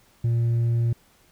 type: tone with hard clipping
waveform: triangle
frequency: 117.1 Hz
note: A#2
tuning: 8 cents sharp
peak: -18 dBFS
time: 0.24-0.93 s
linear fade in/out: 5 ms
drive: 1 dB
effects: pink hiss -59 dBFS RMS until 1.31 s